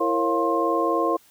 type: tone cluster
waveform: sine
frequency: 333.5 / 462.2 / 546 / 699 / 1061 Hz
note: E4 / A#4 / C#5 / F5 / C6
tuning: +20 / -15 / -26 / +1 / +24 cents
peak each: -25 / -26 / -27 / -28 / -24 dBFS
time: 0-1.17 s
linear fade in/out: 10 ms
effects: white hiss -56 dBFS RMS until 1.3 s